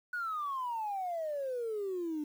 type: exponential sweep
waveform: sine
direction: down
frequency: 1480 to 293.2 Hz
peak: -32 dBFS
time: 0.13-2.24 s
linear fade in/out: 5 ms
effects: tanh soft clip ceiling -30 dBFS + 10-bit